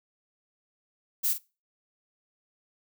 violet noise with echo, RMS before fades -26 dBFS, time 1.23-1.34 s, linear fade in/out 20 ms, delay 46 ms, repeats 1, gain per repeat -10 dB, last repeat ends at 1.386 s, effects noise-tail reverb RT60 0.3 s tail -22 dB re dry

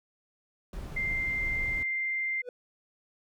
brown noise, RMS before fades -38 dBFS, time 0.73-1.83 s, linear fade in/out 2 ms
sine tone, 2093 Hz, C7, in tune, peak -28 dBFS, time 0.96-2.42 s, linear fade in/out 10 ms
triangle tone with exponential growth, 493.9 Hz, B4, in tune, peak -30 dBFS, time 2.41-2.49 s, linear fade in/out 2 ms, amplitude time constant 17 ms
effects none

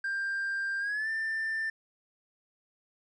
triangle tone with pitch glide, 1589 to 1783.6 Hz, G6 to A6, +23 to +23 cents, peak -27 dBFS, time 0.04-1.7 s, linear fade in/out 5 ms, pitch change +200 cents, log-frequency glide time 0.79-1.09 s, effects tanh soft clip ceiling -24 dBFS + resampled to 22050 Hz

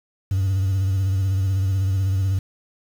sine tone with vibrato, 96 Hz, G2, 36 cents flat, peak -15 dBFS, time 0.31-2.39 s, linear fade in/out 5 ms, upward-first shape triangle, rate 16 Hz, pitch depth 67 cents each way, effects tanh soft clip ceiling -17 dBFS + 7-bit

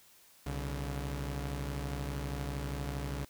sawtooth tone pair together, 64.8 / 142.15 Hz, C2 / C#3, -16 / +44 cents, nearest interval octave + major second, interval 1360 cents, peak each -33 / -35 dBFS, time 0.46-3.25 s, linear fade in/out 5 ms, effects white hiss -61 dBFS RMS until 3.29 s

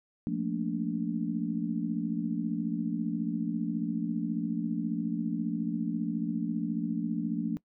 sine chord, Bb major seventh, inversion second, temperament just, 174.81 / 218.5 / 233.1 / 291.4 Hz, F3 / A3 / Bb3 / D4, +2 / -12 / 0 / -13 cents, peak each -34 dBFS, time 0.27-7.57 s, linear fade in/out 0 ms, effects noise-tail reverb RT60 0.1 s tail -21 dB re dry

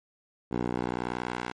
10% pulse tone with band-pass filter sweep, 60.8 Hz, B1, 26 cents flat, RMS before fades -32 dBFS, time 0.51-1.52 s, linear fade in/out 10 ms, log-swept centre 400 to 1500 Hz, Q 0.7, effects MP3 48 kbps

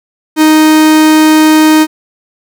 45% pulse tone, 311.1 Hz, D#4, in tune, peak -3 dBFS, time 0.36-1.87 s, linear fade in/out 50 ms, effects none

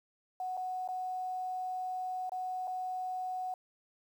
sine tone with dropouts, 740 Hz, F#5, in tune, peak -34 dBFS, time 0.4-3.54 s, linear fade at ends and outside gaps 2 ms, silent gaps 0.569-0.574 / 0.877-0.887 / 2.295-2.319 / 2.673-2.677 s, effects 10-bit

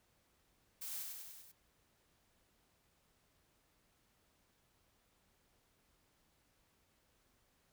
blue noise with echo, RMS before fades -45 dBFS, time 0.81-1.03 s, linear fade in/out 10 ms, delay 98 ms, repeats 5, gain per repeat -3 dB, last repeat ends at 1.52 s, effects pink hiss -75 dBFS RMS until 7.72 s

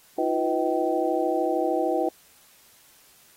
sine tone cluster, 320.7 / 353.9 / 493.9 / 634 / 772 Hz, E4 / F4 / B4 / D#5 / G5, -48 / +23 / 0 / +32 / -27 cents, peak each -28 dBFS, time 0.18-2.09 s, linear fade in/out 5 ms, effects white hiss -56 dBFS RMS until 3.36 s + AAC 48 kbps

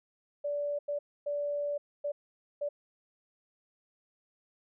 sine tone bursts at uneven times, 580 Hz, D5, 22 cents flat, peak -30 dBFS, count 5, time 0.44-0.79 / 0.88-0.99 / 1.26-1.78 / 2.04-2.12 / 2.61-2.69 s, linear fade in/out 10 ms, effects none

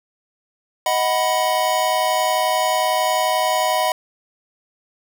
square chord, B major, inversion first, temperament equal with one note detuned, 628.8 / 740 / 987.8 Hz, D#5 / F#5 / B5, +18 / 0 / 0 cents, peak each -22 dBFS, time 0.86-3.92 s, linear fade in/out 2 ms, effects none

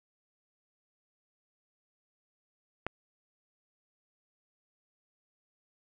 click, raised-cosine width 0.5 ms, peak -17 dBFS, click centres 2.866 s, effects none

